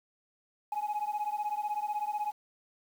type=beating tone pair; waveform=sine; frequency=830.6 / 846.6 Hz; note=G#5 / G#5; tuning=0 / +33 cents; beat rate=16 Hz; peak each=-32 / -32 dBFS; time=0.72-2.32 s; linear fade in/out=5 ms; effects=tanh soft clip ceiling -27 dBFS + 9-bit